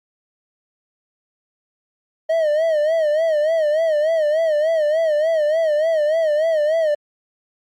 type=tone with vibrato; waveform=triangle; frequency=625 Hz; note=D#5; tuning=8 cents sharp; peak=-13 dBFS; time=2.29-6.95 s; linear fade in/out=10 ms; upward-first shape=sine; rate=3.4 Hz; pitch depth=100 cents each way; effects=Opus 48 kbps